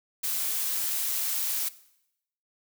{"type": "noise", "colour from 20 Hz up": "blue", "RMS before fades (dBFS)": -29, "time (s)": [0.23, 1.69], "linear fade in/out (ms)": 10, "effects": ["noise-tail reverb RT60 0.8 s tail -18 dB re dry"]}